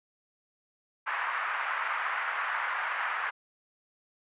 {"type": "band-pass noise", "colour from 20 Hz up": "pink", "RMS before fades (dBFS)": -32, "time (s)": [1.06, 3.31], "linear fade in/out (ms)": 20, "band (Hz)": [1000, 2000], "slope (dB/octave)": 24, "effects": ["resampled to 8000 Hz"]}